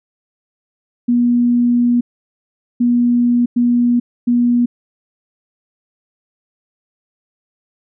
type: tone bursts at uneven times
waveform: sine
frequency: 241.2 Hz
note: B3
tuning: 41 cents flat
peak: -10 dBFS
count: 4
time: 1.08-2.01 / 2.8-3.46 / 3.56-4 / 4.27-4.66 s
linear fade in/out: 10 ms
effects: none